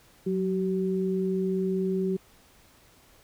sine tone pair together, 185 / 380.2 Hz, F#3 / F#4, 0 / +47 cents, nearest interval octave, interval 1247 cents, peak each -27 dBFS, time 0.26-2.17 s, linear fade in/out 10 ms, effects pink hiss -58 dBFS RMS until 3.23 s

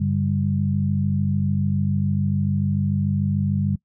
sine tone cluster, 97 / 143.9 / 197.3 Hz, G2 / D3 / G3, -18 / -35 / +11 cents, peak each -23 dBFS, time 0-3.76 s, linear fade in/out 10 ms, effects noise-tail reverb RT60 0.1 s tail -22 dB re dry

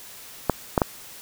clicks, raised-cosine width 1 ms, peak -3 dBFS, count 3, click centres 0.497 / 0.778 / 0.818 s, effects white hiss -43 dBFS RMS until 1.21 s

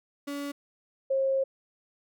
35% pulse / sine tone pair in turn, 284.5 / 537.1 Hz, C#4 / C5, +45 / +45 cents, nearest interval major seventh, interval 1100 cents, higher second, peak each -31 / -23 dBFS, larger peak second, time 0.27-0.52 / 1.1-1.44 s, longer second, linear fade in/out 10 ms, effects none

